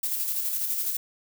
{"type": "noise with tremolo", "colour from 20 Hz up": "violet", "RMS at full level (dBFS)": -27, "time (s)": [0.03, 0.97], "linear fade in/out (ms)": 5, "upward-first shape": "square", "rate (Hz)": 12, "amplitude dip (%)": 35, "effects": []}